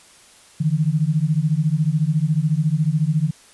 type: beating tone pair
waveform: sine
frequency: 148 / 162 Hz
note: D3 / E3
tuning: +14 / -30 cents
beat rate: 14 Hz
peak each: -19 dBFS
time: 0.6-3.31 s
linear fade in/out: 10 ms
effects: white hiss -49 dBFS RMS until 3.53 s + resampled to 24000 Hz